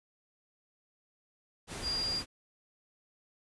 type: tone in noise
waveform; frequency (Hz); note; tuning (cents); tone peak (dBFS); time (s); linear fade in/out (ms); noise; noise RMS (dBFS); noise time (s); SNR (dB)
sine; 4808; D8; +40; -31; 1.82-2.23; 50; pink; -41; 1.67-2.26; +7
effects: resampled to 24000 Hz